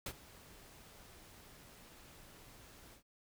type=noise with ADSR envelope; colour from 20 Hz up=pink; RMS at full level=-39 dBFS; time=0.06-3.03 s; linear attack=4 ms; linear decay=60 ms; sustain=-19 dB; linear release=94 ms; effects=none